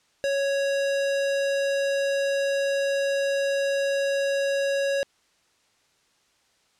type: tone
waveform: square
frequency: 554.4 Hz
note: C#5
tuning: in tune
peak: -23 dBFS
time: 0.24-5.03 s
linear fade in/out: 0 ms
effects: white hiss -65 dBFS RMS until 6.79 s + low-pass 7000 Hz 12 dB/octave